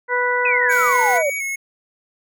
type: harmonic tone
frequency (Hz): 492.7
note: B4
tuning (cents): -4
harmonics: 1 / 2 / 3 / 4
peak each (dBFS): -22 / -22 / -22 / -22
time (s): 0.08-1.23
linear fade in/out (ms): 50
type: exponential sweep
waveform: sine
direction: down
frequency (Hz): 2589 to 546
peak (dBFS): -17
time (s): 0.45-1.3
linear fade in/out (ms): 5
type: tone with vibrato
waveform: square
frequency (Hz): 2217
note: C#7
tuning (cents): 0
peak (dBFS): -23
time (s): 0.69-1.56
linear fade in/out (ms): 10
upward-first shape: square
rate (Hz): 2.1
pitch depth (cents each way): 28
type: noise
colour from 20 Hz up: white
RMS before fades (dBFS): -34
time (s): 0.7-1.19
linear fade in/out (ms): 20
effects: none